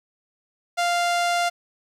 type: tone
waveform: sawtooth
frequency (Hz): 697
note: F5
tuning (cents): -4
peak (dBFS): -16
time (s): 0.77-1.5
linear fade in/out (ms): 20
effects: low-pass 9000 Hz 12 dB/octave + 9-bit